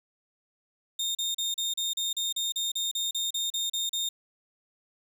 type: tone bursts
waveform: 30% pulse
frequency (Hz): 3659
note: A#7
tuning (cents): -33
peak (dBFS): -25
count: 16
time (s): 0.99-4.09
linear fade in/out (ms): 5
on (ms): 160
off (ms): 36
effects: none